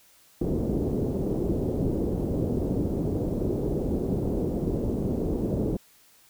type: low-pass noise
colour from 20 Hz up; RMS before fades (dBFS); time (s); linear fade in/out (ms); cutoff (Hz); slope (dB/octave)
white; -27; 0.41-5.77; 5; 420; 24
effects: white hiss -58 dBFS RMS until 6.29 s